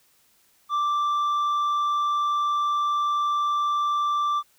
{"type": "tone with tanh clipping", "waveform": "triangle", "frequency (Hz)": 1174.7, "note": "D6", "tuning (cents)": 0, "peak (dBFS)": -22, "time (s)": [0.69, 4.43], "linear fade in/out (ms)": 50, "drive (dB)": 9, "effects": ["white hiss -62 dBFS RMS until 4.58 s"]}